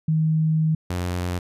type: tone pair in turn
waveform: sine / sawtooth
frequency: 157.8 / 89.08 Hz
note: D#3 / F2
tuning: +25 / +35 cents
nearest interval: minor seventh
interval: 990 cents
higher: first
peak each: -17 / -20 dBFS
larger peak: first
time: 0.08-0.75 / 0.9-1.39 s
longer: first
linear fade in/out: 5 ms
effects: resampled to 32000 Hz